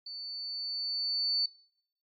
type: tone with level ramp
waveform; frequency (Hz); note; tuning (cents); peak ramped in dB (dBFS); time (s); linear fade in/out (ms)
sine; 4500; C#8; +25; -39 to -25; 0.06-1.46; 5
effects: noise-tail reverb RT60 0.7 s tail -25 dB re dry + MP3 32 kbps